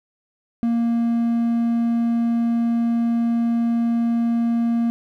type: tone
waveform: triangle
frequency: 233.1 Hz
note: A#3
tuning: in tune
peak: -15 dBFS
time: 0.63-4.9 s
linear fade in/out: 0 ms
effects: 9-bit